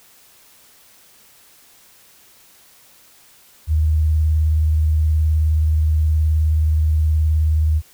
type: tone with vibrato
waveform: sine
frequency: 77.78 Hz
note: D#2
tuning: in tune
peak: -13 dBFS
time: 3.67-7.82 s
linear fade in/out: 50 ms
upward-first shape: triangle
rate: 19 Hz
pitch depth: 49 cents each way
effects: white hiss -50 dBFS RMS until 7.93 s